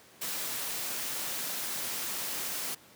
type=noise; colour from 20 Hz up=white; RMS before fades=-35 dBFS; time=0.21-2.75 s; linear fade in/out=10 ms; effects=pink hiss -56 dBFS RMS until 2.95 s + high-pass 150 Hz 12 dB/octave